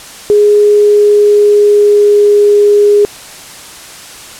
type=tone with pitch glide; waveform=sine; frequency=415.3 to 412.2 Hz; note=G#4 to G#4; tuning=0 to -13 cents; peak=-3 dBFS; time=0.3-3.05 s; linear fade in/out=0 ms; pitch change=-13 cents; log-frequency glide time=0.75-2.47 s; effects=white hiss -30 dBFS RMS until 4.39 s + low-pass 10000 Hz 12 dB/octave

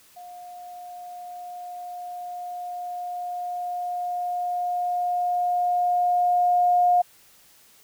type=tone with level ramp; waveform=sine; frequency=713 Hz; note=F5; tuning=36 cents sharp; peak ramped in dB=-39 to -15 dBFS; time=0.16-7.02 s; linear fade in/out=10 ms; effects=white hiss -55 dBFS RMS until 7.83 s

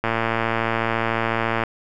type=click train; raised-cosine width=0.5 ms; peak=-6 dBFS; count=183; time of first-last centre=0.04-1.636 s; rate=114 Hz; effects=none

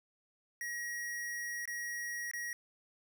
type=tone with dropouts; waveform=square; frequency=1900 Hz; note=A#6; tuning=33 cents sharp; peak=-38 dBFS; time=0.61-2.53 s; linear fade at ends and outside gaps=1 ms; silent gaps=1.655-1.676 / 2.313-2.335 s; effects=none

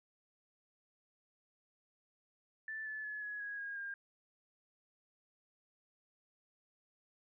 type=tone with pitch steps; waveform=sine; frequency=1760 / 1733.8 / 1707.9 / 1682.5 / 1657.4 / 1632.7 / 1608.3 Hz; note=A6 / A6 / G#6 / G#6 / G#6 / G#6 / G6; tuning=0 / -26 / +48 / +22 / -4 / -30 / +44 cents; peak=-40 dBFS; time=2.68-3.94 s; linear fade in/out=2 ms; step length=180 ms; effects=none

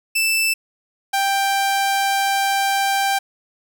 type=tone pair in turn; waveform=sawtooth; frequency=2647 / 787 Hz; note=E7 / G5; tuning=+7 / +7 cents; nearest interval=octave + major sixth; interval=2100 cents; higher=first; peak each=-13 dBFS; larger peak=neither; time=0.15-0.54 / 1.13-3.19 s; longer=second; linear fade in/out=10 ms; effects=none

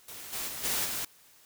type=noise with level steps; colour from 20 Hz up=white; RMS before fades=-44 / -35 / -39 / -30 / -34 dBFS; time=0.08-1.05 s; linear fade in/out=5 ms; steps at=0.32 / 0.47 / 0.63 / 0.84 s; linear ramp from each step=20 ms; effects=white hiss -59 dBFS RMS until 1.45 s

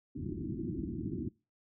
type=low-pass noise; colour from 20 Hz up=white; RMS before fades=-37 dBFS; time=0.15-1.29 s; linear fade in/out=10 ms; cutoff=360 Hz; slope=96 dB/octave; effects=noise-tail reverb RT60 0.3 s tail -24 dB re dry + high-pass 60 Hz 12 dB/octave

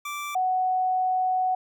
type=tone pair in turn; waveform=25% pulse / sine; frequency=1170 / 742.5 Hz; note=D6 / F#5; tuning=-7 / +6 cents; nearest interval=minor sixth; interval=787 cents; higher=first; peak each=-27 / -21 dBFS; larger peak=second; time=0.05-0.35 / 0.35-1.55 s; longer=second; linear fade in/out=5 ms; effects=none

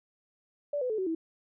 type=tone with pitch steps; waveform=sine; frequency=580 / 502 / 434.5 / 376.1 / 325.5 Hz; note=D5 / B4 / A4 / F#4 / E4; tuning=-22 / +28 / -22 / +28 / -22 cents; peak=-28 dBFS; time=0.73-1.15 s; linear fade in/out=5 ms; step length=84 ms; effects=none

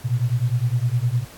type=beating tone pair; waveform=sine; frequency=116.54 / 126.34 Hz; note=A#2 / B2; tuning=0 / +40 cents; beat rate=9.8 Hz; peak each=-21 / -21 dBFS; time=0.04-1.25 s; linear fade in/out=20 ms; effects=pink hiss -44 dBFS RMS until 1.37 s + AAC 64 kbps

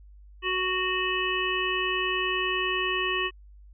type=harmonic tone; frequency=370 Hz; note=F#4; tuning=in tune; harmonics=1 / 3 / 5 / 7 / 8; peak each=-31 / -31 / -31 / -31 / -31 dBFS; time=0.42-3.31 s; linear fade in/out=50 ms; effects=added 50 Hz sine -47 dBFS peak until 3.73 s

